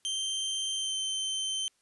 sawtooth tone with pitch glide, 3136 to 3102 Hz, G7 to G7, 0 to -19 cents, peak -27 dBFS, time 0.05-1.68 s, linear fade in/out 0 ms, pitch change -19 cents, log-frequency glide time 0.76-0.95 s, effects white hiss -71 dBFS RMS until 1.81 s + resampled to 24000 Hz

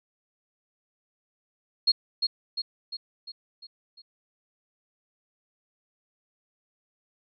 sine tone with echo, 4291 Hz, C8, 43 cents sharp, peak -17 dBFS, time 1.87-1.92 s, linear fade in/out 10 ms, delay 350 ms, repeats 6, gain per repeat -5 dB, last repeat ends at 4.02 s, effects none

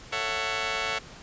10% pulse chord, F# minor seventh, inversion first, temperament just, 444 / 555 / 666 / 740 Hz, A4 / C#5 / E5 / F#5, +16 / +2 / +18 / 0 cents, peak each -26 dBFS, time 0.12-0.99 s, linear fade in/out 10 ms, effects pink hiss -46 dBFS RMS until 1.22 s + resampled to 16000 Hz

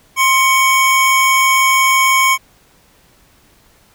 square tone pair together, 1056 / 2238 Hz, C6 / C#7, +16 / +16 cents, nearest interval octave + minor second, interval 1300 cents, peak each -13 dBFS, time 0.16-2.38 s, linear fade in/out 50 ms, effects pink hiss -51 dBFS RMS until 3.94 s

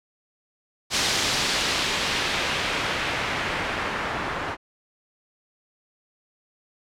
white noise with low-pass filter sweep, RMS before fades -26 dBFS, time 0.9-4.57 s, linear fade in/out 50 ms, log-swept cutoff 5600 to 1400 Hz, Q 0.95, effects none

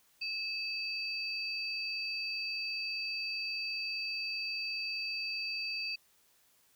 sine tone pair together, 2601 / 4634 Hz, E7 / D8, -24 / -24 cents, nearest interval minor seventh, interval 1000 cents, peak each -37 / -37 dBFS, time 0.21-5.96 s, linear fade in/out 10 ms, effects white hiss -68 dBFS RMS until 6.75 s

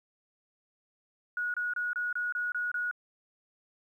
sine tone bursts, 1455 Hz, F#6, 29 cents flat, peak -29 dBFS, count 8, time 1.37-2.912 s, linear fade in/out 2 ms, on 170 ms, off 26 ms, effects 11-bit

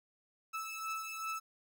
30% pulse beating tone pair, 1309 / 1311.6 Hz, E6 / E6, -13 / -9 cents, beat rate 2.6 Hz, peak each -38 / -40 dBFS, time 0.53-1.4 s, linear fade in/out 20 ms, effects none

